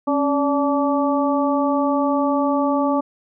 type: harmonic tone with a mistuned harmonic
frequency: 288.4 Hz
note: D4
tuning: 31 cents flat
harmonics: 1 / 2 / 3 / 4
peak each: -19 / -22 / -24 / -25 dBFS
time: 0.07-3.01 s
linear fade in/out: 10 ms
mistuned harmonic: 1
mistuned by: -75 cents
effects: none